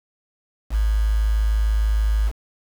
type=tone with quantisation; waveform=sine; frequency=53.2 Hz; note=G#1; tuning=42 cents sharp; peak=-16 dBFS; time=0.7-2.32 s; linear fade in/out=50 ms; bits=6; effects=none